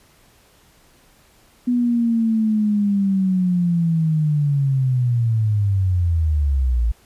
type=linear sweep; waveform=sine; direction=down; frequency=246.9 to 54.7 Hz; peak=-15 dBFS; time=1.67-6.92 s; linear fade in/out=10 ms; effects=pink hiss -54 dBFS RMS until 7.05 s + resampled to 32000 Hz